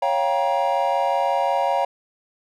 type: chord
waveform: triangle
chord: G half-diminished seventh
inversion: second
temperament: equal with one note detuned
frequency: 554.4 / 698.5 / 784 / 947.5 Hz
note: Db5 / F5 / G5 / Bb5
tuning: 0 / 0 / 0 / +28 cents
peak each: -22 dBFS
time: 0.02-1.85 s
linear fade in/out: 5 ms
effects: none